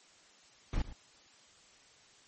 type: noise with echo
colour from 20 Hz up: brown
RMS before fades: -31 dBFS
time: 0.73-0.82 s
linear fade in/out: 2 ms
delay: 110 ms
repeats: 1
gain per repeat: -15 dB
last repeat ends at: 0.93 s
effects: white hiss -61 dBFS RMS until 2.27 s + MP3 32 kbps